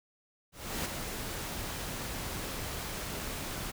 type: noise with ADSR envelope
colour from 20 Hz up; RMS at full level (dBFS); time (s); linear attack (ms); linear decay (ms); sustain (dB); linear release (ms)
pink; -33; 0.52-3.72; 330; 14; -5; 20
effects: none